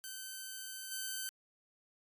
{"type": "tone with level steps", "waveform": "5% pulse", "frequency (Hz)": 1538, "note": "G6", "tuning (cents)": -33, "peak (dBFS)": [-32, -27], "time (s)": [0.04, 1.29], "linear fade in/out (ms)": 0, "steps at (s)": 0.91, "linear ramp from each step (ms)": 10, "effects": ["AAC 64 kbps"]}